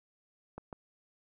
clicks, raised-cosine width 1 ms, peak -28 dBFS, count 2, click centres 0.58 / 0.728 s, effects none

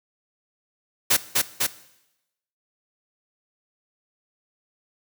white noise with echo, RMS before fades -18 dBFS, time 1.1-1.17 s, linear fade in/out 10 ms, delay 250 ms, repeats 2, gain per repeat -2 dB, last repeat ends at 1.67 s, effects noise-tail reverb RT60 0.9 s tail -17 dB re dry + high-pass 100 Hz 12 dB/octave

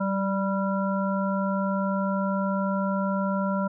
harmonic tone with a mistuned harmonic, 196 Hz, G3, in tune, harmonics 1 / 3 / 5 / 7, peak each -25 / -30 / -32 / -33 dBFS, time 0-3.68 s, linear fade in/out 10 ms, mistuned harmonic 1, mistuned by -24 cents, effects none

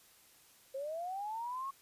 sine linear sweep, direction up, 523.3 to 1108.7 Hz, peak -37 dBFS, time 0.74-1.71 s, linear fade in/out 10 ms, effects white hiss -63 dBFS RMS until 1.81 s + resampled to 32000 Hz

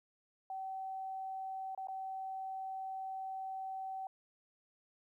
sine tone with dropouts, 765 Hz, G5, 42 cents flat, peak -39 dBFS, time 0.5-4.07 s, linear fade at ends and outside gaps 2 ms, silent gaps 1.749-1.776 / 1.872-1.884 s, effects 13-bit

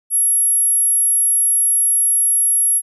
sine tone, 11220 Hz, F9, 7 cents sharp, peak -12 dBFS, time 0.1-2.82 s, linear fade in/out 50 ms, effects none

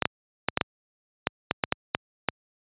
clicks, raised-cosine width 0.3 ms, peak -5 dBFS, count 11, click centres 0.023 / 0.055 / 0.486 / 0.574 / 0.612 / 1.271 / 1.511 / 1.638 / 1.724 / 1.949 / 2.287 s, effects high-pass 80 Hz 12 dB/octave + resampled to 8000 Hz

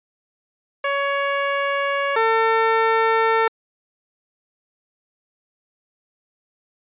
15% pulse tone pair in turn, 560 / 450 Hz, C#5 / A4, +18 / +39 cents, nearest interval major third, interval 379 cents, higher first, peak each -13 / -9 dBFS, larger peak second, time 0.84-2.16 / 2.16-3.48 s, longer neither, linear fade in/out 5 ms, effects resampled to 8000 Hz

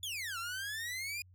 sawtooth exponential two-way sweep, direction down then up, 3520 to 1334 to 2469 Hz, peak -34 dBFS, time 0.03-1.22 s, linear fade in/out 2 ms, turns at 0.38 s, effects added 91 Hz sine -57 dBFS peak until 1.34 s

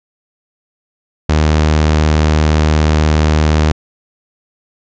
sawtooth tone, 77 Hz, D#2, 17 cents flat, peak -5 dBFS, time 1.29-3.72 s, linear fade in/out 5 ms, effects resampled to 16000 Hz

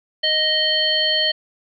harmonic tone, 622.3 Hz, D#5, in tune, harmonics 1 / 3 / 5 / 7, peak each -25 / -24 / -19 / -21 dBFS, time 0.23-1.32 s, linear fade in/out 10 ms, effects none

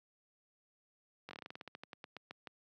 slowing click train, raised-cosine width 0.3 ms, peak -30 dBFS, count 18, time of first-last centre 1.29-2.472 s, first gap 20 ms, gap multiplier 1.14, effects high-pass 150 Hz 12 dB/octave

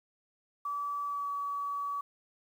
sine tone with pitch glide, 1151 to 1139.1 Hz, D6 to C#6, -35 to +47 cents, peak -32 dBFS, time 0.65-2.01 s, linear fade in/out 5 ms, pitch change -18 cents, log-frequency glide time 1.04-1.29 s, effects 10-bit

